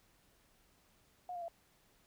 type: tone with pitch steps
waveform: sine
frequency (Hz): 720 / 698.3 / 677.2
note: F#5 / F5 / E5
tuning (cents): -47 / 0 / +46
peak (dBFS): -40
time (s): 1.29-1.482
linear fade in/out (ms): 2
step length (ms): 64
effects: pink hiss -70 dBFS RMS until 2.06 s